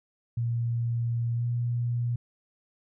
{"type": "tone with pitch glide", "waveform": "sine", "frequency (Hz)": [117.6, 119.86], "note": ["A#2", "A#2"], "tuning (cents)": [16, 49], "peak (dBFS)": -25, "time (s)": [0.37, 2.16], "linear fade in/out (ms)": 5, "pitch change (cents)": 33, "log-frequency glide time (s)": [1.35, 1.44], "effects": []}